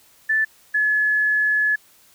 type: tone pair in turn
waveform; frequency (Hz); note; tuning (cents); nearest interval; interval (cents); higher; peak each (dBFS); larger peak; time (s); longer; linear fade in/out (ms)
sine; 1755 / 1708; A6 / G#6; -5 / +48; unison; 47; first; -16; neither; 0.29-0.45 / 0.74-1.76; second; 10
effects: white hiss -54 dBFS RMS until 2.14 s